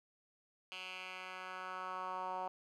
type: tone with band-pass filter sweep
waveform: 10% pulse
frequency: 185.2 Hz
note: F#3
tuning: 2 cents sharp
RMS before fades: -44 dBFS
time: 0.72-2.48 s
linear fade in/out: 0 ms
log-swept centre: 2900 to 830 Hz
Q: 2.7
effects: none